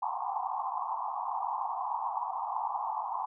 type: band-pass noise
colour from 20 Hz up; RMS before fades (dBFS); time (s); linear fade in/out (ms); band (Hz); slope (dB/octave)
pink; -34; 0.02-3.26; 10; 750 to 1100; 96
effects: none